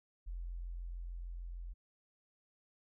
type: tone with level ramp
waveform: sine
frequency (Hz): 43.32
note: F1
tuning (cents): -13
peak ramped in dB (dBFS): -39 to -42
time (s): 0.26-1.74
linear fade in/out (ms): 20
effects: none